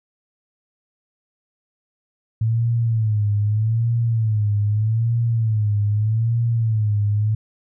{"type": "tone with vibrato", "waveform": "sine", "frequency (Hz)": 110, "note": "A2", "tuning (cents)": 0, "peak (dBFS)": -16, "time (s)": [2.41, 7.35], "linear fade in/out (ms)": 5, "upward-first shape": "sine", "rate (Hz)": 0.81, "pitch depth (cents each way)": 110, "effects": []}